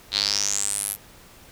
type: tone with band-pass filter sweep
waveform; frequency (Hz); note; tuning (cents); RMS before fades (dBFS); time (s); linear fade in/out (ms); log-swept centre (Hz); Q
square; 50.6; G#1; -44; -25; 0.11-0.97; 50; 3900 to 12000; 7.2
effects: pink hiss -49 dBFS RMS until 1.51 s